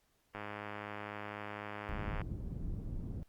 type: click train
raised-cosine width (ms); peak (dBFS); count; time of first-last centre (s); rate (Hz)
0.5; -27; 195; 0.35-2.215; 104
type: low-pass noise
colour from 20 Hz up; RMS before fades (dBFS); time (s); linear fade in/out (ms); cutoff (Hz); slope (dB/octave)
pink; -40; 1.89-3.23; 0; 200; 12
effects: pink hiss -75 dBFS RMS until 3.28 s + Opus 48 kbps